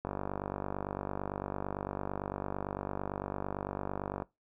click train, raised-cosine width 1 ms, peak -21 dBFS, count 205, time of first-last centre 0.05-4.222 s, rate 48.9 Hz, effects noise-tail reverb RT60 0.2 s tail -20 dB re dry

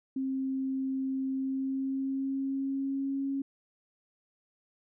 sine tone with pitch glide, 265.8 to 274.1 Hz, C4 to C#4, +27 to -19 cents, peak -29 dBFS, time 0.16-3.42 s, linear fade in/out 5 ms, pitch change +54 cents, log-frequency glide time 1.32-3.27 s, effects none

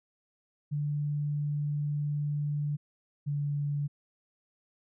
sine tone pair in turn, 146.83 / 144.64 Hz, D3 / D3, 0 / -26 cents, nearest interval unison, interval 26 cents, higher first, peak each -28 / -28 dBFS, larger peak neither, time 0.71-2.77 / 3.26-3.88 s, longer first, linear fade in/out 20 ms, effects none

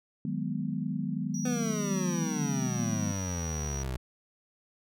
sine chord, G# minor seventh, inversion second, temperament equal, 155.56 / 185 / 207.7 / 246.9 Hz, D#3 / F#3 / G#3 / B3, 0 / 0 / 0 / 0 cents, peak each -35 dBFS, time 0.25-3.12 s, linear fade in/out 2 ms
triangle tone, 5800 Hz, F#8, 35 cents flat, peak -37 dBFS, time 1.34-3.83 s, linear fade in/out 5 ms
25% pulse exponential sweep, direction down, 253.3 to 61.74 Hz, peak -28 dBFS, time 1.45-3.97 s, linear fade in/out 5 ms
effects none

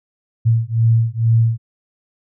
sine beating tone pair, 113.2 / 115.4 Hz, A2 / A#2, +50 / -17 cents, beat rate 2.2 Hz, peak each -15 dBFS, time 0.45-1.58 s, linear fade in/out 20 ms, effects none

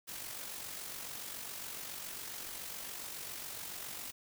white noise with amplitude modulation, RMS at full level -42 dBFS, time 0.07-4.12 s, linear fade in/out 20 ms, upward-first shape sine, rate 47.2 Hz, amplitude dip 45%, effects none

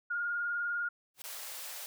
sine tone with vibrato, 1421 Hz, F6, 30 cents sharp, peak -31 dBFS, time 0.1-0.89 s, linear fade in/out 10 ms, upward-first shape sine, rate 20 Hz, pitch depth 31 cents each way
white noise with exponential growth, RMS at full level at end -40 dBFS, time 1.14-1.22 s, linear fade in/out 5 ms, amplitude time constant 16 ms
white high-pass noise, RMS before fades -43 dBFS, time 1.24-1.86 s, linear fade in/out 0 ms, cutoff 460 Hz, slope 96 dB/octave
effects none

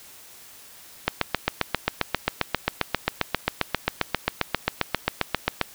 click train, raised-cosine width 0.3 ms, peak -3 dBFS, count 35, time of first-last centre 1.08-5.613 s, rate 7.5 Hz, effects white hiss -47 dBFS RMS until 5.74 s

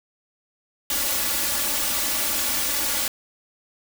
white noise with comb filter, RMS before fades -24 dBFS, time 0.9-3.08 s, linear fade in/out 2 ms, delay 3.5 ms, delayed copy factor +0.95, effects none

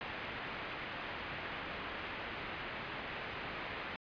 white low-pass noise, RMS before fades -43 dBFS, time 0.01-3.96 s, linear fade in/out 0 ms, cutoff 2700 Hz, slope 24 dB/octave, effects resampled to 11025 Hz

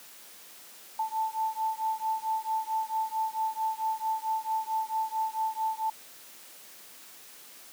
sine beating tone pair, 880 / 884.5 Hz, A5 / A5, 0 / +9 cents, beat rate 4.5 Hz, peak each -31 dBFS, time 0.99-5.9 s, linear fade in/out 5 ms, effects white hiss -50 dBFS RMS until 7.72 s + high-pass 200 Hz 12 dB/octave

